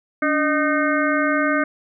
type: harmonic tone with a mistuned harmonic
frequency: 306.5 Hz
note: D#4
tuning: 26 cents flat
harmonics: 1 / 2 / 4 / 5 / 6 / 7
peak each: -21 / -23 / -24 / -23 / -30 / -28 dBFS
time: 0.22-1.64 s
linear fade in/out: 5 ms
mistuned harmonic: 1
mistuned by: -110 cents
effects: none